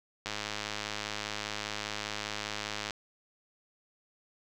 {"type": "click train", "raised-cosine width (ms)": 0.2, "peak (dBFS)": -17, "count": 279, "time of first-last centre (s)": [0.26, 2.908], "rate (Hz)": 105, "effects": []}